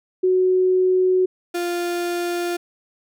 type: tone pair in turn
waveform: sine / 35% pulse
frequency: 370 / 349 Hz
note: F#4 / F4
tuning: 0 / -1 cents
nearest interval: minor second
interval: 101 cents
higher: first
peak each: -14 / -20 dBFS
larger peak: first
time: 0.23-1.26 / 1.54-2.57 s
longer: neither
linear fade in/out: 10 ms
effects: none